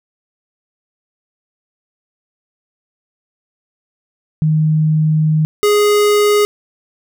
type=tone pair in turn; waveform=sine / square; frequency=155.56 / 415.3 Hz; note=D#3 / G#4; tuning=0 / 0 cents; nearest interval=octave + perfect fourth; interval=1700 cents; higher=second; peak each=-10 dBFS; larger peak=neither; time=4.42-5.45 / 5.63-6.45 s; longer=first; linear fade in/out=0 ms; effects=none